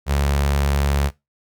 sawtooth tone with notch filter, 70.6 Hz, C#2, 32 cents sharp, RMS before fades -19 dBFS, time 0.06-1.11 s, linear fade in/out 50 ms, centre 290 Hz, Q 1.7, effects noise-tail reverb RT60 0.2 s tail -20 dB re dry

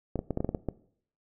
clicks, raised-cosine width 2 ms, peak -16 dBFS, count 9, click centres 0.157 / 0.191 / 0.307 / 0.374 / 0.405 / 0.446 / 0.491 / 0.548 / 0.687 s, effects noise-tail reverb RT60 0.6 s tail -19 dB re dry

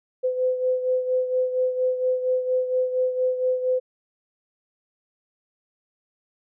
sine beating tone pair, 508 / 512.3 Hz, B4 / C5, +49 / -37 cents, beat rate 4.3 Hz, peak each -21 / -28 dBFS, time 0.23-3.8 s, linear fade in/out 20 ms, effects none

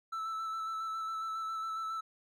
triangle tone with vibrato, 1318.5 Hz, E6, in tune, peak -33 dBFS, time 0.12-2.01 s, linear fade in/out 10 ms, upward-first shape square, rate 7.3 Hz, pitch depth 14 cents each way, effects none

